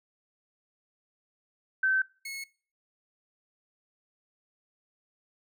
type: tone pair in turn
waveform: sine / sawtooth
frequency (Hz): 1541 / 2184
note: G6 / C#7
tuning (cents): -30 / -26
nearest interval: tritone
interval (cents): 604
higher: second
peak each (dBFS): -22 / -33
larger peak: first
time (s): 1.83-2.02 / 2.25-2.44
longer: neither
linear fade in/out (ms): 5
effects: noise-tail reverb RT60 0.4 s tail -22 dB re dry